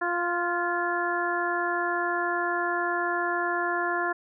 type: harmonic tone with a mistuned harmonic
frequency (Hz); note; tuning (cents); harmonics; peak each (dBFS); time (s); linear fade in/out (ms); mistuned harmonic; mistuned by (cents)
349.2; F4; 0; 1 / 2 / 3 / 4 / 5; -31 / -31 / -31 / -31 / -31; 0.01-4.13; 10; 5; -22
effects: none